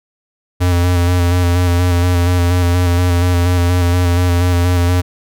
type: tone with vibrato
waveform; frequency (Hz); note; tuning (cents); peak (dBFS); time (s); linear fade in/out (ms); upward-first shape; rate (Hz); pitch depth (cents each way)
square; 88.3; F2; +20; -11; 0.6-5.02; 20; square; 4.2; 24
effects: none